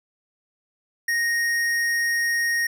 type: tone with hard clipping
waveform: sine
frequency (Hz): 1864.7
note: A#6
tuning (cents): 0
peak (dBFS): -22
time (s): 1.08-2.67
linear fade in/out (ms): 5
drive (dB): 13
effects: none